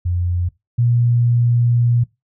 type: tone pair in turn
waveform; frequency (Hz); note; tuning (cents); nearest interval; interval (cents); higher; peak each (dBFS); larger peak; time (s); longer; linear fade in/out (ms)
sine; 88.2 / 119.69; F2 / A#2; +18 / +46; perfect fourth; 528; second; -16 / -12; second; 0.05-0.49 / 0.78-2.04; second; 10
effects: noise-tail reverb RT60 0.2 s tail -20 dB re dry